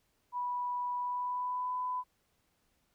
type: tone with pitch glide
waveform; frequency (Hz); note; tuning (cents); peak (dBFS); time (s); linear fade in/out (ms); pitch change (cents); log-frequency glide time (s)
sine; 982 to 1001.5; B5 to B5; -10 to +24; -32; 0.32-2.04; 50; +34; 0.97-1.75
effects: pink hiss -75 dBFS RMS until 2.94 s